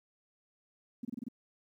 sine tone bursts, 240 Hz, B3, 49 cents flat, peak -35 dBFS, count 6, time 1.03-1.285 s, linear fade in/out 5 ms, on 20 ms, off 27 ms, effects 12-bit

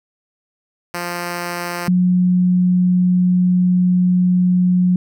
5% pulse / sine tone pair in turn, 174.61 / 180.66 Hz, F3 / F#3, 0 / -41 cents, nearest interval minor second, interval 59 cents, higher second, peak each -11 dBFS, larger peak neither, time 0.94-1.88 / 1.88-4.96 s, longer second, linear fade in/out 2 ms, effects none

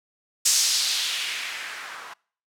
violet noise with low-pass filter sweep, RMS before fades -26 dBFS, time 0.45-2.14 s, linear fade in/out 10 ms, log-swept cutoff 6700 to 1100 Hz, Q 1.7, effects noise-tail reverb RT60 0.5 s tail -26 dB re dry

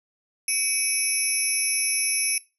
sine tone cluster, 2274 / 2558 / 5400 / 6070 / 11190 Hz, C#7 / D#7 / E8 / F#8 / F9, +44 / +47 / +41 / +43 / +2 cents, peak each -32 / -31 / -30 / -32 / -24 dBFS, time 0.48-2.38 s, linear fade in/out 2 ms, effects noise-tail reverb RT60 0.3 s tail -23 dB re dry

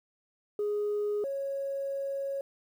sine tone pair in turn, 415.3 / 551 Hz, G#4 / C#5, 0 / -11 cents, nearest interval perfect fourth, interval 489 cents, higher second, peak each -26 / -30 dBFS, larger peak first, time 0.59-1.24 / 1.24-2.41 s, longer second, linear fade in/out 2 ms, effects tanh soft clip ceiling -25 dBFS + 10-bit

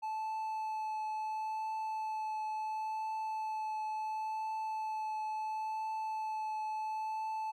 triangle tone with vibrato, 870 Hz, A5, 20 cents flat, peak -33 dBFS, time 0.02-7.52 s, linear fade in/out 20 ms, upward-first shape triangle, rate 0.72 Hz, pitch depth 13 cents each way, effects none

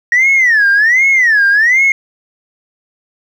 sine tone with vibrato, 1867 Hz, A#6, 2 cents sharp, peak -5 dBFS, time 0.12-1.92 s, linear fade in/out 2 ms, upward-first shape sine, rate 1.3 Hz, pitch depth 270 cents each way, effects tanh soft clip ceiling -4 dBFS + 7-bit

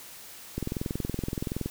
click train, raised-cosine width 3 ms, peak -17 dBFS, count 24, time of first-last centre 0.58-1.66 s, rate 21.3 Hz, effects white hiss -46 dBFS RMS until 1.7 s

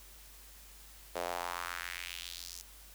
sawtooth tone with high-pass filter sweep, 87.31 Hz, F2, in tune, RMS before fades -41 dBFS, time 1.15-2.62 s, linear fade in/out 10 ms, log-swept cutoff 530 to 6200 Hz, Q 2.2, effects added 50 Hz sine -56 dBFS peak until 2.94 s + white hiss -56 dBFS RMS until 2.94 s

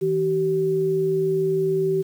sine tone pair together, 161.16 / 383.3 Hz, E3 / G4, -39 / -39 cents, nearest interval octave + minor third, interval 1500 cents, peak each -27 / -19 dBFS, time 0.01-2.03 s, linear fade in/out 20 ms, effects 8-bit

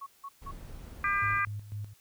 sine tone bursts, 1108.7 Hz, C#6, in tune, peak -38 dBFS, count 3, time 0.01-0.515 s, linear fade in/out 10 ms, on 55 ms, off 170 ms
brown noise, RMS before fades -45 dBFS, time 0.41-1.41 s, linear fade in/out 20 ms
harmonic tone, 400 Hz, G4, 35 cents sharp, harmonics 3 / 4 / 5 / 6, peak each -29 / -31 / -33 / -35 dBFS, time 1.04-1.45 s, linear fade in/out 2 ms
sine tone with tremolo, 103.83 Hz, G#2, in tune, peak -34 dBFS, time 1.22-1.94 s, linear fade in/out 10 ms, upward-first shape square, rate 4 Hz, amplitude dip 70%
effects white hiss -63 dBFS RMS until 2 s

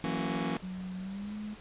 sawtooth chord, F# dominant seventh, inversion third, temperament just, 166.5 / 185 / 231.2 / 277.5 Hz, E3 / F#3 / A#3 / C#4, +18 / 0 / -14 / +2 cents, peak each -32 dBFS, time 0.04-0.57 s, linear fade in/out 0 ms
sine tone with pitch glide, 185 to 211.3 Hz, F#3 to G#3, 0 to +30 cents, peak -36 dBFS, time 0.62-1.55 s, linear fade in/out 20 ms, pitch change +230 cents, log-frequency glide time 0.98-1.34 s
effects pink hiss -51 dBFS RMS until 1.6 s + resampled to 8000 Hz

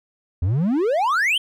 triangle exponential sweep, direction up, 79.9 to 3198 Hz, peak -15 dBFS, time 0.42-1.38 s, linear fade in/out 5 ms, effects none

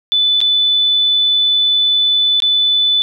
sine tone with dropouts, 3495 Hz, A7, 12 cents flat, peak -10 dBFS, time 0.12-3.02 s, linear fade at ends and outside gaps 0 ms, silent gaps 0.405-0.414 / 2.402-2.422 s, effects none

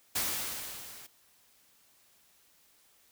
white noise with level ramp, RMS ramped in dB -30 to -50 dBFS, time 0.15-1.07 s, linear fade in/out 10 ms, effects white hiss -65 dBFS RMS until 3.11 s

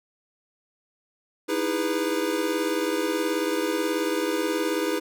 square chord, E major seventh, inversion third, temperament equal with one note detuned, 311.1 / 329.6 / 407.5 / 493.9 Hz, D#4 / E4 / G#4 / B4, 0 / 0 / -33 / 0 cents, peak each -30 dBFS, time 1.48-5 s, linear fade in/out 20 ms, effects none

